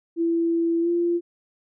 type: tone with pitch glide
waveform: sine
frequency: 334.5 to 344.3 Hz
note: E4 to F4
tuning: +25 to -25 cents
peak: -19 dBFS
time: 0.16-1.21 s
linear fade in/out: 50 ms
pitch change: +50 cents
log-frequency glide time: 0.81-0.89 s
effects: none